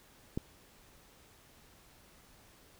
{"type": "click", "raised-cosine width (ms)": 3, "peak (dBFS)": -20, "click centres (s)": 0.375, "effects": ["pink hiss -61 dBFS RMS until 2.79 s"]}